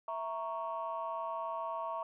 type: chord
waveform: sine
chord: A# diminished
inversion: second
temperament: equal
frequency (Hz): 659.3 / 932.3 / 1108.7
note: E5 / A#5 / C#6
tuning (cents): 0 / 0 / 0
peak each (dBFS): -39 / -39 / -39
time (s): 0.08-2.03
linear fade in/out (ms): 2
effects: tanh soft clip ceiling -28 dBFS